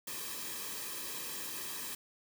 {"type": "noise with comb filter", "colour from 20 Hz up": "white", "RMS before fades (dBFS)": -41, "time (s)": [0.07, 1.95], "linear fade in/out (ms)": 5, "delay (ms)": 1.4, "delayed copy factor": -0.7, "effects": []}